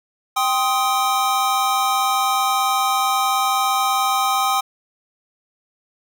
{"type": "chord", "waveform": "square", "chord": "C minor", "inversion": "second", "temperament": "just", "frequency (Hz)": [784.9, 1046.5, 1255.8], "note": ["G5", "C6", "Eb6"], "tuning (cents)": [2, 0, 16], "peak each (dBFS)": [-21, -25, -21], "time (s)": [0.36, 4.61], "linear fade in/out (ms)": 10, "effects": []}